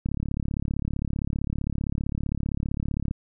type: click train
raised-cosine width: 5 ms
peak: -15 dBFS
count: 109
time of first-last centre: 0.06-3.111 s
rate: 35.4 Hz
effects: none